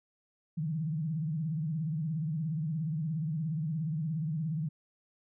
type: tone with vibrato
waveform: sine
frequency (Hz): 157.1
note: D#3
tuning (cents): +17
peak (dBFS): -30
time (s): 0.57-4.69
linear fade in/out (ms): 10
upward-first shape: sine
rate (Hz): 17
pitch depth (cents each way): 140
effects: none